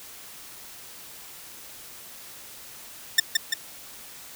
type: tone with echo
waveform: 15% pulse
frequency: 1803 Hz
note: A6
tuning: 42 cents sharp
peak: -7 dBFS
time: 3.18-3.2 s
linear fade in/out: 5 ms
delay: 170 ms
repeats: 2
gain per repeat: -4 dB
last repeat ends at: 3.54 s
effects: white hiss -44 dBFS RMS until 4.35 s